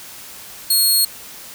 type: tone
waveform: 15% pulse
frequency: 4300 Hz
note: C8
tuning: 47 cents sharp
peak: -6 dBFS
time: 0.7-1.05 s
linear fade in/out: 5 ms
effects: white hiss -37 dBFS RMS until 1.54 s